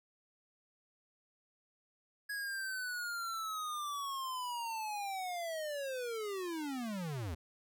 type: linear sweep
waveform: square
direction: down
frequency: 1671 to 73.42 Hz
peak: -38 dBFS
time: 2.29-7.35 s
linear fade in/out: 10 ms
effects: none